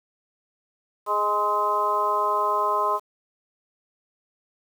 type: harmonic tone with a mistuned harmonic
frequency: 207.7 Hz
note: G#3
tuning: in tune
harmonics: 2 / 3 / 4 / 5 / 6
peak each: -30 / -29 / -32 / -22 / -28 dBFS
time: 1.06-3 s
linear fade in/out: 50 ms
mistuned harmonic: 6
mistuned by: +30 cents
effects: 8-bit